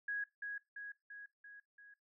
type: tone with echo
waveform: sine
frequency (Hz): 1658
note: G#6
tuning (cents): -3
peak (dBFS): -36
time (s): 0.08-0.24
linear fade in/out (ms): 5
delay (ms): 340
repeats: 5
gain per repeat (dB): -4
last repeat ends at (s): 1.94
effects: noise-tail reverb RT60 0.2 s tail -19 dB re dry